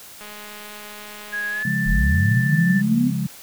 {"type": "click train", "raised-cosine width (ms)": 0.3, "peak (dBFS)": -23, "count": 297, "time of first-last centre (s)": [0.21, 1.626], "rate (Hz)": 209}
{"type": "tone with pitch glide", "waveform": "sine", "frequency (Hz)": [1659, 1767.8], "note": ["G#6", "A6"], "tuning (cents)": [-2, 8], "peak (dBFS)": -23, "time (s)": [1.32, 2.82], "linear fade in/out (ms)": 20, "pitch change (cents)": 110, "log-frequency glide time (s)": [1.5, 1.7]}
{"type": "chord", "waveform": "sine", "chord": "Db major", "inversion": "none", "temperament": "equal", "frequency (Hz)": [138.59, 174.61, 207.7], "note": ["Db3", "F3", "Ab3"], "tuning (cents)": [0, 0, 0], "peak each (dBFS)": -25, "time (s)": [1.65, 3.27], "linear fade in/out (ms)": 5}
{"type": "linear sweep", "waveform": "sine", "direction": "up", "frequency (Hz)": [30.01, 257.5], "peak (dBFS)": -16, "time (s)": [1.85, 3.12], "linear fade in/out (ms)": 50}
{"effects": ["white hiss -42 dBFS RMS until 3.42 s"]}